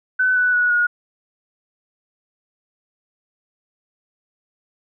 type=tone with pitch steps; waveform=sine; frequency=1510 / 1487.5 / 1465.3 / 1443.5 Hz; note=F#6 / F#6 / F#6 / F#6; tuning=+35 / +9 / -17 / -43 cents; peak=-14 dBFS; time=0.19-0.87 s; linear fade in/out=10 ms; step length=170 ms; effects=none